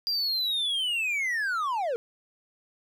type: linear sweep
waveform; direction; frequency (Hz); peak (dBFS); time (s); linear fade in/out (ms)
triangle; down; 4818 to 443; -24; 0.07-1.96; 0
effects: none